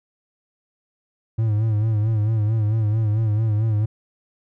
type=tone with vibrato; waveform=triangle; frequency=108.4 Hz; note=A2; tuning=25 cents flat; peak=-15 dBFS; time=1.38-3.86 s; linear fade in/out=10 ms; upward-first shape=sine; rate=4.5 Hz; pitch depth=71 cents each way; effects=none